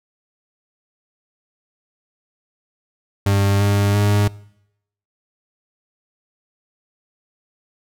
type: tone with pitch steps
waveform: 40% pulse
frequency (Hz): 99.5 / 101.12 / 102.77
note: G2 / G#2 / G#2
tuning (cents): +26 / -46 / -18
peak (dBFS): -13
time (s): 3.26-4.28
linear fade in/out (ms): 5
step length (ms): 340
effects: noise-tail reverb RT60 0.8 s tail -23 dB re dry